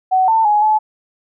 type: tone with pitch steps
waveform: sine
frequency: 750 / 893 / 837 / 860 Hz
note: F#5 / A5 / G#5 / A5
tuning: +23 / +25 / +13 / -40 cents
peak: -10 dBFS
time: 0.11-0.79 s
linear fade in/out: 20 ms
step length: 170 ms
effects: none